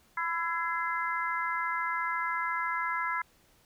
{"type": "harmonic tone with a mistuned harmonic", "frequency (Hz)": 334.1, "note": "E4", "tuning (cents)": 23, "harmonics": [3, 4, 5, 6], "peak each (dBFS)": [-33, -34, -35, -36], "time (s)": [0.17, 3.22], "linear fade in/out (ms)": 5, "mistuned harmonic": 6, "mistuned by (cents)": 51, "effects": ["pink hiss -64 dBFS RMS until 3.65 s"]}